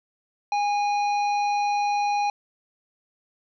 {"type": "harmonic tone", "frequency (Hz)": 821, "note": "G#5", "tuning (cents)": -20, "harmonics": [1, 3, 5, 7], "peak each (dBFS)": [-21, -33, -39, -44], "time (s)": [0.52, 2.3], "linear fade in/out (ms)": 2, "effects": []}